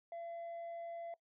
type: tone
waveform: sine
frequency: 678 Hz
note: E5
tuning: 49 cents sharp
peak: -40 dBFS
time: 0.12-1.14 s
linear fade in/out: 2 ms
effects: noise-tail reverb RT60 0.1 s tail -21 dB re dry + tanh soft clip ceiling -42 dBFS